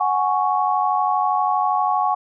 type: chord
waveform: sine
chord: F# suspended second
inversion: none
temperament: just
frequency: 740 / 832.5 / 1110 Hz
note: F#5 / G#5 / C#6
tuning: 0 / +4 / +2 cents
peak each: -21 dBFS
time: 0-2.15 s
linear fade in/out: 10 ms
effects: none